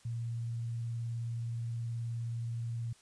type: tone with vibrato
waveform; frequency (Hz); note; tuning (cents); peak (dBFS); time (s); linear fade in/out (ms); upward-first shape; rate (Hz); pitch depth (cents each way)
sine; 116.54; A#2; 0; -34; 0.05-2.93; 5; sine; 19; 18
effects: white hiss -63 dBFS RMS until 3.01 s + resampled to 22050 Hz